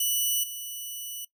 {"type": "tone with level steps", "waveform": "5% pulse", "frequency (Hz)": 2960, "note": "F#7", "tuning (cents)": 0, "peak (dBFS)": [-15, -26], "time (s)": [0, 1.25], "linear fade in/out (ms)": 5, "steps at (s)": 0.43, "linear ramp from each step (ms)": 10, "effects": ["noise-tail reverb RT60 0.1 s tail -18 dB re dry"]}